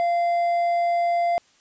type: tone with hard clipping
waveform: triangle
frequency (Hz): 691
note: F5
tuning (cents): -19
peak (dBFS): -20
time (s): 0-1.38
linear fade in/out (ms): 0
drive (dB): 7
effects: white hiss -59 dBFS RMS until 1.6 s + resampled to 16000 Hz